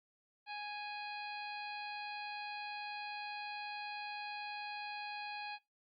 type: harmonic tone with a mistuned harmonic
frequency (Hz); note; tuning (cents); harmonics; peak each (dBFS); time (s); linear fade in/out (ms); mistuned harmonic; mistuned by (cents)
830.6; G#5; 0; 1 / 2 / 3 / 4 / 5 / 6; -44 / -50 / -47 / -56 / -51 / -59; 0.46-5.59; 50; 6; -98
effects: noise-tail reverb RT60 0.2 s tail -20 dB re dry + Opus 48 kbps